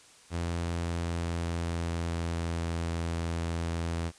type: tone with pitch glide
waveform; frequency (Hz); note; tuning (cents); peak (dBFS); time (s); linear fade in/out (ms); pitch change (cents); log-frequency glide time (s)
sawtooth; 85.2 to 83.74; F2 to E2; -42 to +28; -26; 0.3-4.12; 50; -30; 0.71-2.76
effects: white hiss -56 dBFS RMS until 4.18 s + resampled to 22050 Hz